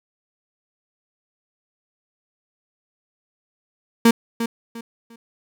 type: tone with echo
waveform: 35% pulse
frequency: 230.9 Hz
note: A#3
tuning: 16 cents flat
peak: -8 dBFS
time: 4.05-4.11 s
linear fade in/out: 5 ms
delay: 350 ms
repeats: 3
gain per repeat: -11 dB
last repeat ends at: 5.16 s
effects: none